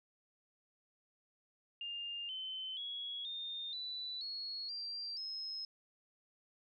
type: tone with pitch steps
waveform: sine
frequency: 2809 / 3063 / 3340 / 3643 / 3973 / 4332 / 4724 / 5152 Hz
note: F7 / G7 / G#7 / A#7 / B7 / C#8 / D8 / E8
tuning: +9 / -41 / +9 / -41 / +10 / -41 / +9 / -41 cents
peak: -40 dBFS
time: 1.81-5.65 s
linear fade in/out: 2 ms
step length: 480 ms
effects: none